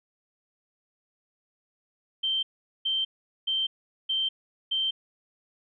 sine tone bursts, 3128 Hz, G7, 4 cents flat, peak -24 dBFS, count 5, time 2.23-4.91 s, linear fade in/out 10 ms, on 200 ms, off 420 ms, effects none

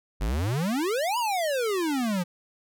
square exponential two-way sweep, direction up then down, 44.85 to 1000 to 169.9 Hz, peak -25 dBFS, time 0.2-2.24 s, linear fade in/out 20 ms, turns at 1.18 s, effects none

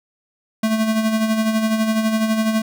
square tone with tremolo, 220 Hz, A3, in tune, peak -15 dBFS, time 0.63-2.62 s, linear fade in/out 5 ms, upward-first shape sine, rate 12 Hz, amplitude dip 50%, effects none

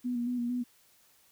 sine tone with vibrato, 243 Hz, B3, 28 cents flat, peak -29 dBFS, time 0.04-0.64 s, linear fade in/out 20 ms, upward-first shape square, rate 4.4 Hz, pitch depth 29 cents each way, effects white hiss -64 dBFS RMS until 1.31 s

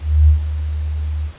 sine tone with ADSR envelope, 75.8 Hz, D#2, 45 cents flat, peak -5 dBFS, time 0-1.33 s, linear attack 280 ms, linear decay 110 ms, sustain -13 dB, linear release 82 ms, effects pink hiss -43 dBFS RMS until 1.38 s + resampled to 8000 Hz

